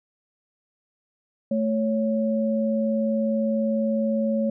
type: tone pair together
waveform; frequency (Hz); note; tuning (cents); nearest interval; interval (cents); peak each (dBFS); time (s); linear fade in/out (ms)
sine; 220 / 555.7; A3 / C#5; 0 / +4; octave + major third; 1604; -22 / -25; 1.51-4.5; 5
effects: none